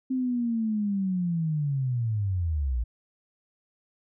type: linear sweep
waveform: sine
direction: down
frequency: 262.6 to 55.3 Hz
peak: -24 dBFS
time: 0.1-2.84 s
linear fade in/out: 10 ms
effects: none